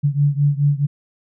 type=beating tone pair; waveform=sine; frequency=142.2 / 146.9 Hz; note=C#3 / D3; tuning=+45 / +1 cents; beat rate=4.7 Hz; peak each=-16 / -18 dBFS; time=0.03-0.87 s; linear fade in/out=20 ms; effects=none